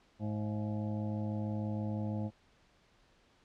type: harmonic tone with a mistuned harmonic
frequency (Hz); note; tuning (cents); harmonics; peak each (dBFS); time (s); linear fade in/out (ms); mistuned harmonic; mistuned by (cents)
106.2; G#2; +39; 1 / 2 / 3 / 5 / 6 / 7 / 8; -36 / -37 / -44 / -46 / -51 / -52 / -52; 0.19-2.31; 50; 7; -89
effects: pink hiss -67 dBFS RMS until 3.44 s + low-pass 5000 Hz 12 dB/octave